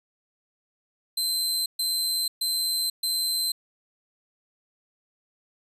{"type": "tone bursts", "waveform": "sawtooth", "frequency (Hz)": 4092, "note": "C8", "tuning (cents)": -39, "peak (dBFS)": -21, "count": 4, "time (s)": [1.17, 3.52], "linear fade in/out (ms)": 5, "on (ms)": 490, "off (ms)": 130, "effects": ["resampled to 32000 Hz"]}